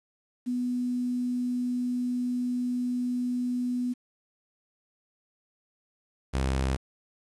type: tone pair in turn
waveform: sine / sawtooth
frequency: 246.9 / 66.14 Hz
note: B3 / C2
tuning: 0 / +19 cents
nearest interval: octave + major seventh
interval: 2281 cents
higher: first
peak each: -26 / -21 dBFS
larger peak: second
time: 0.46-3.94 / 6.33-6.77 s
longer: first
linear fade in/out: 20 ms
effects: resampled to 24000 Hz + 9-bit